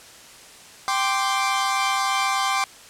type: chord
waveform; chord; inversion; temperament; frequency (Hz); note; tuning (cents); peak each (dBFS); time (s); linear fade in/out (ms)
sawtooth; G suspended fourth; none; equal; 784 / 1046.5 / 1174.7; G5 / C6 / D6; 0 / 0 / 0; -21; 0.88-2.64; 0
effects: white hiss -45 dBFS RMS until 2.89 s + low-pass 9000 Hz 12 dB/octave